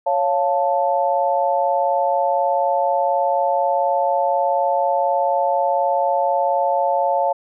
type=chord; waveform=sine; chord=Db augmented; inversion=none; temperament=equal; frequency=554.4 / 698.5 / 880 Hz; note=Db5 / F5 / A5; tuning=0 / 0 / 0 cents; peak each=-20 dBFS; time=0.06-7.33 s; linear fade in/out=10 ms; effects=none